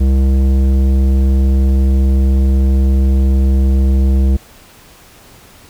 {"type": "tone with tanh clipping", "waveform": "sine", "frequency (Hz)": 66.6, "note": "C2", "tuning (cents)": 31, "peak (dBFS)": -10, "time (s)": [0, 4.37], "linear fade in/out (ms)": 10, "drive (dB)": 13, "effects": ["pink hiss -42 dBFS RMS until 5.69 s"]}